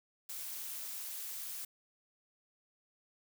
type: noise with amplitude modulation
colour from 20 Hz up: blue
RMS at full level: -40 dBFS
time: 0.29-1.65 s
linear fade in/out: 5 ms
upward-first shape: sine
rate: 283 Hz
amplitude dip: 60%
effects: none